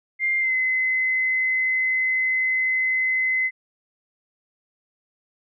sine tone with pitch glide, 2100 to 2043 Hz, C7 to C7, +6 to -42 cents, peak -19 dBFS, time 0.19-3.51 s, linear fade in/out 50 ms, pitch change -48 cents, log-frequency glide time 0.4-0.54 s, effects none

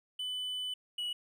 triangle tone pair in turn, 3000 / 2933 Hz, F#7 / F#7, +23 / -16 cents, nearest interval unison, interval 39 cents, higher first, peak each -33 / -32 dBFS, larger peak second, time 0.19-0.74 / 0.98-1.13 s, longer first, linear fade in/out 5 ms, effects none

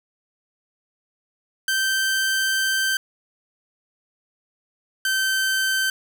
sawtooth tone pair in turn, 1556 / 1547 Hz, G6 / G6, -13 / -23 cents, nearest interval unison, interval 10 cents, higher first, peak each -16 dBFS, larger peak neither, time 1.68-2.97 / 5.05-5.9 s, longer first, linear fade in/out 2 ms, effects none

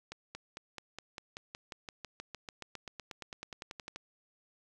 accelerating click train, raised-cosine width 0.2 ms, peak -25 dBFS, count 28, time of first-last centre 0.12-3.96 s, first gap 230 ms, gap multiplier 0.96, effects 10-bit

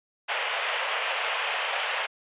white band-pass noise, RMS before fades -29 dBFS, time 0.28-2.07 s, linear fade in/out 20 ms, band 490 to 3200 Hz, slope 48 dB/octave, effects resampled to 8000 Hz

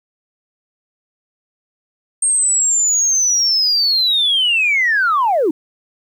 sine linear sweep, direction down, 8630 to 280 Hz, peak -11 dBFS, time 2.22-5.51 s, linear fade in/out 5 ms, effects tanh soft clip ceiling -8 dBFS + 8-bit

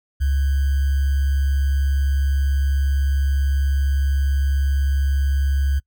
sine tone with sample-and-hold, 68.9 Hz, C#2, 10 cents flat, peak -16 dBFS, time 0.2-5.8 s, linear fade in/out 20 ms, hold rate 1575 Hz, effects noise-tail reverb RT60 0.1 s tail -25 dB re dry

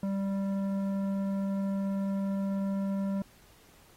sine tone with tanh clipping, 196 Hz, G3, in tune, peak -30 dBFS, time 0.03-3.22 s, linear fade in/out 2 ms, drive 11 dB, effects pink hiss -60 dBFS RMS until 3.96 s + AAC 48 kbps

